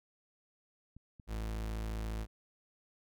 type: clicks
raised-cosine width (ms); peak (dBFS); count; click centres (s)
5; -40; 2; 0.966 / 1.198
type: tone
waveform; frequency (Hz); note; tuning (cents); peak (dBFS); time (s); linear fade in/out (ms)
40% pulse; 54.4; A1; -19; -35; 1.27-2.27; 50
effects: none